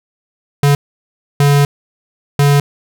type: tone bursts at uneven times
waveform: square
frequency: 142.8 Hz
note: D3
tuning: 48 cents flat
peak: -8 dBFS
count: 3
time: 0.63-0.75 / 1.4-1.65 / 2.39-2.6 s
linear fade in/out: 2 ms
effects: none